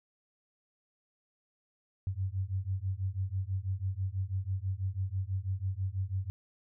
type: beating tone pair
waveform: sine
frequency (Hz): 92.5 / 98.6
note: F#2 / G2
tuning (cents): 0 / +11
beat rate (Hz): 6.1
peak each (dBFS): -34 / -34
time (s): 2.07-6.3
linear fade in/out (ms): 0
effects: none